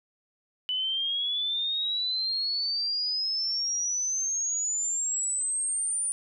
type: exponential sweep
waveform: sine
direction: up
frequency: 2986 to 9397 Hz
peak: -26 dBFS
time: 0.69-6.12 s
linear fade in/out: 0 ms
effects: none